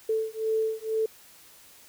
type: beating tone pair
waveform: sine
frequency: 440 / 442.1 Hz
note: A4 / A4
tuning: 0 / +8 cents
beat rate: 2.1 Hz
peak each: -28 dBFS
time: 0.09-1.06 s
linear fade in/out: 5 ms
effects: white hiss -53 dBFS RMS until 1.88 s